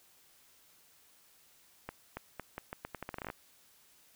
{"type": "accelerating click train", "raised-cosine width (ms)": 0.5, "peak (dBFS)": -24, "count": 16, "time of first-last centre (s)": [1.89, 3.301], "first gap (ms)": 280, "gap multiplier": 0.81, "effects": ["white hiss -64 dBFS RMS until 4.15 s"]}